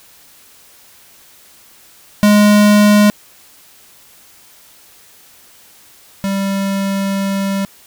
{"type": "tone pair in turn", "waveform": "square", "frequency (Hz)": [207.7, 196.04], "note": ["G#3", "G3"], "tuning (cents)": [0, 0], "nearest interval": "minor second", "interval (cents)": 100, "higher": "first", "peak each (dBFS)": [-7, -16], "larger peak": "first", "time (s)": [[2.23, 3.1], [6.24, 7.65]], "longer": "second", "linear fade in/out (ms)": 0, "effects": ["white hiss -45 dBFS RMS until 7.86 s"]}